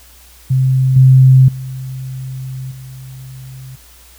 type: tone with level steps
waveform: sine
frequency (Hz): 130.81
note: C3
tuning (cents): 0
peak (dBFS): -9 / -3 / -22 / -29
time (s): 0.5-3.76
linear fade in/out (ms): 10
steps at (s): 0.96 / 1.48 / 2.71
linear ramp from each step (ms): 5
effects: added 60 Hz sine -44 dBFS peak until 4.18 s + white hiss -44 dBFS RMS until 4.18 s